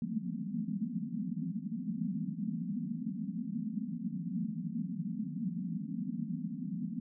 white band-pass noise, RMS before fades -37 dBFS, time 0.02-7 s, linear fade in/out 2 ms, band 160 to 250 Hz, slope 96 dB/octave, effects none

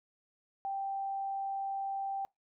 sine tone, 784 Hz, G5, in tune, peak -33 dBFS, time 0.65-2.25 s, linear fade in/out 0 ms, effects noise-tail reverb RT60 0.2 s tail -26 dB re dry

